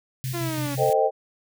white high-pass noise, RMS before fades -38 dBFS, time 0.24-0.93 s, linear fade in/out 0 ms, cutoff 1600 Hz, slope 96 dB/octave
sine tone with tremolo, 130.4 Hz, C3, 5 cents flat, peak -26 dBFS, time 0.24-0.9 s, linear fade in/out 0 ms, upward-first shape square, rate 5.9 Hz, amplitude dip 45%
sawtooth linear sweep, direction down, 349.2 to 277.2 Hz, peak -24 dBFS, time 0.33-0.76 s, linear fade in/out 20 ms
sine chord, A half-diminished seventh, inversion none, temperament equal with one note detuned, 447.2 / 523.3 / 622.3 / 784 Hz, A4 / C5 / Eb5 / G5, +28 / 0 / 0 / 0 cents, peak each -23 dBFS, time 0.77-1.11 s, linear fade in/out 50 ms
effects none

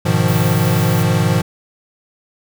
square chord, F half-diminished seventh, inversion first, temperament equal, 103.83 / 123.47 / 155.56 / 174.61 Hz, Ab2 / Cb3 / Eb3 / F3, 0 / 0 / 0 / 0 cents, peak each -19 dBFS, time 0.05-1.42 s, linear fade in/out 10 ms
violet noise, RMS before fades -29 dBFS, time 0.28-1.03 s, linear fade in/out 5 ms
effects none

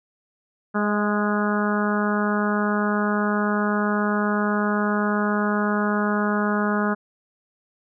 harmonic tone with a mistuned harmonic, 207.7 Hz, G#3, in tune, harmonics 1 / 2 / 3 / 4 / 5 / 6 / 7 / 8, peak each -22 / -28 / -30 / -32 / -31 / -29 / -29 / -35 dBFS, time 0.74-6.95 s, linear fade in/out 20 ms, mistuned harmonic 3, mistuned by +15 cents, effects none

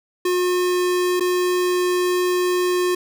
square tone with dropouts, 360.1 Hz, F#4, 47 cents flat, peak -18 dBFS, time 0.25-2.95 s, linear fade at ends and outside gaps 5 ms, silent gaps 1.198-1.206 s, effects none

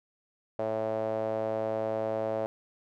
sawtooth tone with band-pass filter, 110 Hz, A2, in tune, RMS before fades -31 dBFS, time 0.59-2.46 s, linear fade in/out 0 ms, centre 600 Hz, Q 5.1, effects none

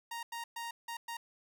sawtooth tone bursts at uneven times, 932.3 Hz, A#5, in tune, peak -35 dBFS, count 5, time 0.11-0.23 / 0.32-0.44 / 0.56-0.71 / 0.88-0.97 / 1.08-1.17 s, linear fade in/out 5 ms, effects none

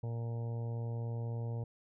harmonic tone, 116.3 Hz, A#2, 4 cents flat, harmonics 1 / 2 / 3 / 4 / 5 / 6 / 7 / 8, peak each -35 / -50 / -55 / -48 / -53 / -58 / -57 / -60 dBFS, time 0.03-1.64 s, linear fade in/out 5 ms, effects none

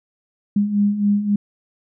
sine beating tone pair, 201.7 / 205.4 Hz, G3 / G#3, +50 / -19 cents, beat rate 3.7 Hz, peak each -22 / -16 dBFS, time 0.56-1.36 s, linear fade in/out 5 ms, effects none

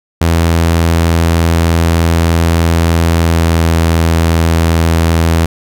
sawtooth tone with pitch glide, 83.3 to 82.53 Hz, E2 to E2, +19 to +3 cents, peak -4 dBFS, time 0.21-5.46 s, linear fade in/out 5 ms, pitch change -16 cents, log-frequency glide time 3.15-3.67 s, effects none

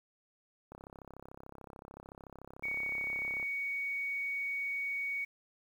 click train, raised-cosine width 1 ms, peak -34 dBFS, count 92, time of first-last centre 0.72-3.428 s, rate 33.6 Hz
sine tone, 2238 Hz, C#7, 16 cents sharp, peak -33 dBFS, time 2.63-5.25 s, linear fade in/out 10 ms
effects 10-bit

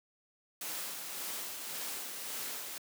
white noise with tremolo, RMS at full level -39 dBFS, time 0.61-2.78 s, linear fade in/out 2 ms, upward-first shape sine, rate 1.8 Hz, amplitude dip 35%, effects high-pass 200 Hz 12 dB/octave

